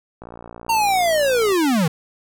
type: click train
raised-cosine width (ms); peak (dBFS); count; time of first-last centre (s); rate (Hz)
1; -22; 77; 0.22-1.521; 58.4
type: linear sweep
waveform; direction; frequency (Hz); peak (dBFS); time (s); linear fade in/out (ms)
square; down; 927 to 146.83; -16; 0.69-1.88; 5
effects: none